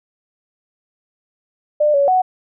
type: tone with pitch steps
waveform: sine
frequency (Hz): 598 / 563 / 742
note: D5 / C#5 / F#5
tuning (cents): +31 / +27 / +5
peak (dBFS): -11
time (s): 1.8-2.22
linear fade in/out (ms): 10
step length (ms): 140
effects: none